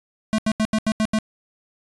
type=tone bursts; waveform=square; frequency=217.7 Hz; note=A3; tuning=18 cents flat; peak=-18 dBFS; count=7; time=0.33-1.187 s; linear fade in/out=0 ms; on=53 ms; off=81 ms; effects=resampled to 22050 Hz